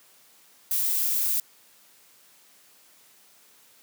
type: noise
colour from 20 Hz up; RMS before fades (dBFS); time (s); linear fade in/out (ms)
violet; -25; 0.71-1.4; 2
effects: white hiss -57 dBFS RMS until 3.82 s + high-pass 150 Hz 12 dB/octave